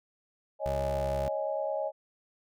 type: chord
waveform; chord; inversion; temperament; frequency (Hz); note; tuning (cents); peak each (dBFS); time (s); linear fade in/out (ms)
sine; C# suspended second; none; just; 554.4 / 623.7 / 831.5; C#5 / D#5 / G#5; 0 / +4 / +2; -33 / -32 / -37; 0.59-1.92; 50
type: tone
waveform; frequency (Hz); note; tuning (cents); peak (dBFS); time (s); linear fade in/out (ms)
25% pulse; 68; C#2; -33; -30; 0.66-1.28; 0
effects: none